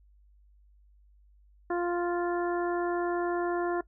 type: harmonic tone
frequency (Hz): 349.2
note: F4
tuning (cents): 0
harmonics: 1 / 2 / 3 / 4 / 5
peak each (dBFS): -28 / -34 / -38 / -40 / -42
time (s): 1.7-3.81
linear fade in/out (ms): 5
effects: noise-tail reverb RT60 0.1 s tail -19 dB re dry + added 50 Hz sine -57 dBFS peak until 3.87 s